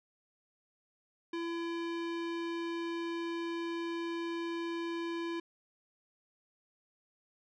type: tone with low-pass filter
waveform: square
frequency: 336.9 Hz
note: E4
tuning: 38 cents sharp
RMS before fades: -37 dBFS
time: 1.33-5.4 s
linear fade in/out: 5 ms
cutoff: 3500 Hz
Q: 1.1
effects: none